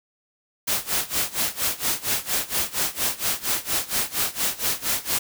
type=noise with tremolo; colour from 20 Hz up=white; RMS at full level=-22 dBFS; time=0.67-5.19 s; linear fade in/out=10 ms; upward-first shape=sine; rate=4.3 Hz; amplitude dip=90%; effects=none